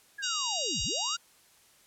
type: linear two-way sweep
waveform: sine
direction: down then up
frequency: 1700 to 31 to 1454 Hz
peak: -36 dBFS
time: 0.18-1.17 s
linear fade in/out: 10 ms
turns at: 0.83 s
type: harmonic tone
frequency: 945 Hz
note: A#5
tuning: 23 cents sharp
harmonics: 3 / 4 / 5 / 6 / 7 / 8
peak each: -35 / -36 / -37 / -38 / -38 / -39 dBFS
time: 0.22-1.17 s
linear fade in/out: 20 ms
effects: white hiss -61 dBFS RMS until 1.86 s + low-pass 12000 Hz 12 dB/octave